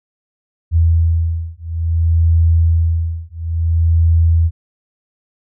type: beating tone pair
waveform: sine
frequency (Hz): 82.41 / 82.99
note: E2 / E2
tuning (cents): 0 / +12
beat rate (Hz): 0.58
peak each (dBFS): -14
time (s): 0.71-4.51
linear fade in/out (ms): 50
effects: none